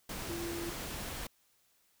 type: tone in noise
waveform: sine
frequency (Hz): 340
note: F4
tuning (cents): -46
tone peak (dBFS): -38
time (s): 0.29-0.7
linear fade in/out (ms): 5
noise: pink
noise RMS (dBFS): -41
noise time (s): 0.09-1.27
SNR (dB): 0
effects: white hiss -71 dBFS RMS until 2 s